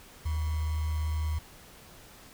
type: tone with sample-and-hold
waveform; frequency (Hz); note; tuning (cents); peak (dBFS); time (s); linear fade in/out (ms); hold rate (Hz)
sine; 77.78; D#2; 0; -27; 0.25-1.39; 10; 1050
effects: pink hiss -52 dBFS RMS until 2.33 s